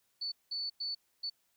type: tone bursts at uneven times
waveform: sine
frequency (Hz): 4477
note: C#8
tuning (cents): +16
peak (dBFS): -34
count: 4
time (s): 0.21-0.32 / 0.51-0.7 / 0.8-0.95 / 1.23-1.3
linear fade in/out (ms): 10
effects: white hiss -75 dBFS RMS until 1.56 s